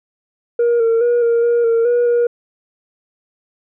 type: tone with pitch steps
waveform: sine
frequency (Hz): 473.4 / 456.5 / 479.5 / 466.6 / 473.3 / 459.6 / 481.9 / 477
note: A#4 / A#4 / A#4 / A#4 / A#4 / A#4 / B4 / A#4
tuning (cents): +27 / -36 / +49 / +2 / +26 / -25 / -43 / +40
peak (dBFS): -9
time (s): 0.59-2.27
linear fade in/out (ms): 5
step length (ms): 210
effects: tanh soft clip ceiling -10 dBFS